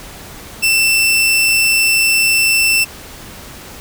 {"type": "tone", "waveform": "sawtooth", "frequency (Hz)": 2674, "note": "E7", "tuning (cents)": 24, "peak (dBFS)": -7, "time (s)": [0.62, 2.85], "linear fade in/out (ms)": 20, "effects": ["pink hiss -34 dBFS RMS until 3.8 s"]}